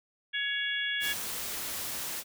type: harmonic tone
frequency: 560 Hz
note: C#5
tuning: 18 cents sharp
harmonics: 3 / 4 / 5 / 6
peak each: -32 / -37 / -38 / -34 dBFS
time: 0.33-1.14 s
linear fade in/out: 20 ms
type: noise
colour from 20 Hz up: white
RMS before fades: -36 dBFS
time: 1-2.24 s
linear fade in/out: 50 ms
effects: none